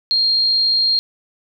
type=tone; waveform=sine; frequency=4219 Hz; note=C8; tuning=14 cents sharp; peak=-13 dBFS; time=0.11-0.99 s; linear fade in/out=0 ms; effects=none